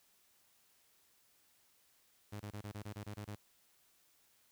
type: tone bursts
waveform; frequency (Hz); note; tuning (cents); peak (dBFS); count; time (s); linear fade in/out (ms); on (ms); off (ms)
sawtooth; 103.83; G#2; 0; -39; 10; 2.32-3.356; 10; 82; 24
effects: white hiss -71 dBFS RMS until 4.51 s